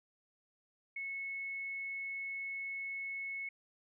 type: tone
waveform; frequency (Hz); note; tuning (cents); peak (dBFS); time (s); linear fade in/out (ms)
sine; 2196; C#7; -17; -38; 0.96-3.49; 5
effects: none